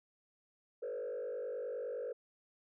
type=tone with frequency modulation; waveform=sine; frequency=493.9 Hz; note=B4; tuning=in tune; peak=-36 dBFS; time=0.82-2.13 s; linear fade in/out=10 ms; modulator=49.6 Hz; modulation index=1.2; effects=tanh soft clip ceiling -35 dBFS